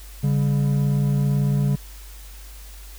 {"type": "tone pair together", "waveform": "triangle", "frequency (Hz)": [141.19, 199.2], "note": ["C#3", "G3"], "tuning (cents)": [32, 28], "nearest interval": "tritone", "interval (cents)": 596, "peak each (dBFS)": [-16, -23], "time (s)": [0.23, 1.76], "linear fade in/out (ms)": 10, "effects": ["added 50 Hz sine -38 dBFS peak until 2.98 s", "white hiss -46 dBFS RMS until 2.98 s"]}